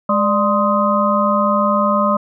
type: harmonic tone with a mistuned harmonic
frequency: 208.5 Hz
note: G#3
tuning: 7 cents sharp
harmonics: 1 / 3 / 5 / 6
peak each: -18 / -18 / -18 / -18 dBFS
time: 0.09-2.17 s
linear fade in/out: 5 ms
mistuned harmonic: 3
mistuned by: -93 cents
effects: none